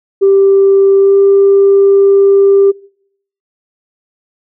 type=tone with pitch glide; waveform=sine; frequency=392 to 395.4 Hz; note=G4 to G4; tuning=0 to +15 cents; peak=-3 dBFS; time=0.21-2.72 s; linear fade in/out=20 ms; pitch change=+15 cents; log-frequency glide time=0.98-1.16 s; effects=noise-tail reverb RT60 0.7 s tail -26 dB re dry + tanh soft clip ceiling 0 dBFS